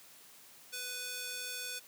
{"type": "tone with high-pass filter", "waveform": "square", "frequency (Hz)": 496.6, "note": "B4", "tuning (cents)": 9, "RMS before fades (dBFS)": -41, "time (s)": [0.72, 1.8], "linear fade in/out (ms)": 20, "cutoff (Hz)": 2400, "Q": 0.5, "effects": ["white hiss -57 dBFS RMS until 1.87 s", "high-pass 100 Hz 12 dB/octave"]}